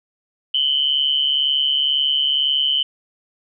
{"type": "tone pair together", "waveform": "sine", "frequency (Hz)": [2973, 3115], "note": ["F#7", "G7"], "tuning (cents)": [8, -12], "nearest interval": "minor second", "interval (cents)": 80, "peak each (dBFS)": [-18, -19], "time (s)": [0.54, 2.83], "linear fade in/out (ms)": 5, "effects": []}